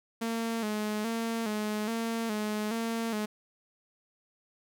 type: tone with vibrato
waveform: sawtooth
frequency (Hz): 220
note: A3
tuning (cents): 0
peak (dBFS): -26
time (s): 0.21-3.26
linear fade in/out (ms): 10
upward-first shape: square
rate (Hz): 1.2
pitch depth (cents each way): 65
effects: none